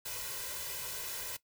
white noise with comb filter, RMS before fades -40 dBFS, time 0.05-1.37 s, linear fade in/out 10 ms, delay 2 ms, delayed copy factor +0.85, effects noise-tail reverb RT60 0.1 s tail -17 dB re dry

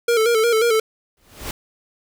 square tone with vibrato, 455.4 Hz, A#4, 40 cents flat, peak -15 dBFS, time 0.08-0.8 s, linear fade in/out 5 ms, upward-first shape square, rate 5.6 Hz, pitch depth 62 cents each way
pink noise with exponential growth, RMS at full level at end -25 dBFS, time 1.17-1.51 s, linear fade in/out 2 ms, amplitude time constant 73 ms
effects none

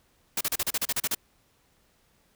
white noise bursts, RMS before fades -27 dBFS, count 11, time 0.37-1.149 s, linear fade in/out 5 ms, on 39 ms, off 35 ms, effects pink hiss -66 dBFS RMS until 2.35 s

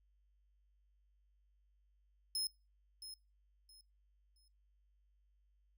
sawtooth tone with echo, 5160 Hz, E8, 38 cents flat, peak -33 dBFS, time 2.35-2.47 s, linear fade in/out 2 ms, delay 670 ms, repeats 3, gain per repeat -12 dB, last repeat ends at 4.48 s, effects noise-tail reverb RT60 0.3 s tail -26 dB re dry + added 50 Hz sine -70 dBFS peak until 5.77 s

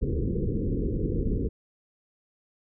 pink low-pass noise, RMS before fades -27 dBFS, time 0.01-1.49 s, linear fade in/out 20 ms, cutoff 490 Hz, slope 96 dB/octave, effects none

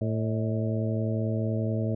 harmonic tone with a mistuned harmonic, 111.2 Hz, A2, 19 cents sharp, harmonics 1 / 2 / 3 / 4 / 5 / 6, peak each -27 / -31 / -36 / -37 / -37 / -37 dBFS, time 0.01-1.95 s, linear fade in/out 5 ms, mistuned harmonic 6, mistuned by -71 cents, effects none

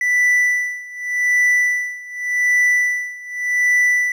triangle tone with tremolo, 1977 Hz, B6, 1 cent sharp, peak -10 dBFS, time 0.01-4.12 s, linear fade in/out 2 ms, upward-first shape sine, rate 0.86 Hz, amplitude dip 90%, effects none

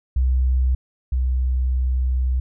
sine tone pair in turn, 63.9 / 63.59 Hz, C2 / C2, -40 / -49 cents, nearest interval unison, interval 9 cents, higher first, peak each -15 / -17 dBFS, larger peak first, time 0.16-0.75 / 1.12-2.4 s, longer second, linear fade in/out 5 ms, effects none

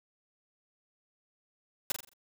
white noise with echo, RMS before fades -30 dBFS, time 1.9-1.92 s, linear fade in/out 2 ms, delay 43 ms, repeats 5, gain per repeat -7 dB, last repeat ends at 2.135 s, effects none

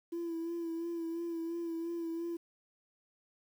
sine tone with vibrato, 334.9 Hz, E4, 27 cents sharp, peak -33 dBFS, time 0.12-2.37 s, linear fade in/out 10 ms, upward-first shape sine, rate 2.9 Hz, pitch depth 32 cents each way, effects tanh soft clip ceiling -33 dBFS + 10-bit

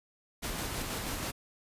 pink noise with tremolo, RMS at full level -35 dBFS, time 0.42-1.32 s, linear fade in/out 20 ms, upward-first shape square, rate 6.2 Hz, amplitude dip 25%, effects resampled to 32000 Hz

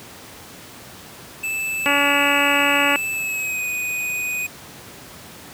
square tone with pitch glide, 2630 to 2488 Hz, E7 to D#7, -5 to -1 cents, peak -23 dBFS, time 1.43-4.47 s, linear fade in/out 10 ms, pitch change -96 cents, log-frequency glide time 3.12-3.66 s
harmonic tone, 284.9 Hz, C#4, 48 cents sharp, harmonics 1 / 2 / 3 / 4 / 5 / 6 / 7 / 8 / 9 / 10, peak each -25 / -25 / -25 / -25 / -25 / -25 / -25 / -25 / -25 / -25 dBFS, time 1.86-2.96 s, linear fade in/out 0 ms
effects pink hiss -40 dBFS RMS until 5.53 s + high-pass 100 Hz 12 dB/octave

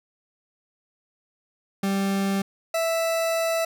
40% pulse tone pair in turn, 196 / 659.3 Hz, G3 / E5, 0 / 0 cents, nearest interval octave + major sixth, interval 2100 cents, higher second, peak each -21 dBFS, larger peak neither, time 1.83-2.42 / 2.74-3.65 s, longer second, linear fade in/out 5 ms, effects none

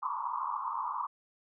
pink band-pass noise, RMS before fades -35 dBFS, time 0.02-1.07 s, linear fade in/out 10 ms, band 900 to 1200 Hz, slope 96 dB/octave, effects none

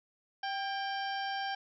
harmonic tone with a mistuned harmonic, 784 Hz, G5, in tune, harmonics 1 / 2 / 3 / 4 / 5 / 6 / 7, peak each -35 / -39 / -49 / -43 / -56 / -48 / -48 dBFS, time 0.43-1.55 s, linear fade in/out 5 ms, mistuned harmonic 2, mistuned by +43 cents, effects none

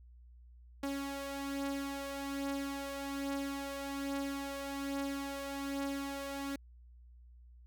sawtooth beating tone pair, 277.2 / 278.4 Hz, C#4 / C#4, 0 / +8 cents, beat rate 1.2 Hz, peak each -34 / -39 dBFS, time 0.83-6.56 s, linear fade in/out 5 ms, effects added 60 Hz sine -54 dBFS peak until 7.66 s

